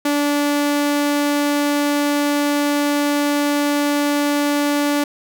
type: tone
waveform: sawtooth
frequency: 290 Hz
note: D4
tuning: 22 cents flat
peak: -12 dBFS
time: 0.05-5.04 s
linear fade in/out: 5 ms
effects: none